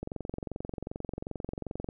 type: click train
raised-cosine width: 2 ms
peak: -22 dBFS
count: 43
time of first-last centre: 0.03-1.888 s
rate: 22.6 Hz
effects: none